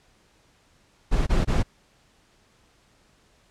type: noise bursts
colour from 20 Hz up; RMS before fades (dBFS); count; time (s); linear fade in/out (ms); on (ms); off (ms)
brown; -20; 3; 1.11-1.632; 20; 160; 21
effects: pink hiss -61 dBFS RMS until 3.5 s + low-pass 8000 Hz 12 dB/octave